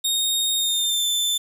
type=tone with pitch glide; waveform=sawtooth; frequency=3712 to 3538 Hz; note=A#7 to A7; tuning=-8 to +9 cents; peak=-17 dBFS; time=0.04-1.38 s; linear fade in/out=10 ms; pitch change=-83 cents; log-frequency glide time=0.56-1.06 s; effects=8-bit